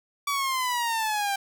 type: exponential sweep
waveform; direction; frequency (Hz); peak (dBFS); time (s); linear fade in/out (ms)
sawtooth; down; 1151 to 784; -21; 0.27-1.36; 5
effects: none